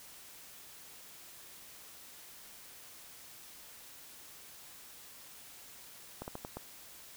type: slowing click train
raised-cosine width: 1 ms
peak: -26 dBFS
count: 5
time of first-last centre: 6.22-6.57 s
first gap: 59 ms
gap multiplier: 1.27
effects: white hiss -53 dBFS RMS until 7.16 s